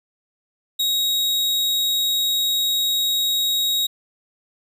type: tone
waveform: 40% pulse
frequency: 3790 Hz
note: A#7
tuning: 28 cents sharp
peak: -17 dBFS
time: 0.79-3.87 s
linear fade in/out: 10 ms
effects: none